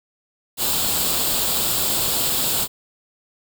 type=noise with comb filter; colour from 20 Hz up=white; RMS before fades=-21 dBFS; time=0.57-2.68 s; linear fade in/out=50 ms; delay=0.25 ms; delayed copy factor=+0.6; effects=none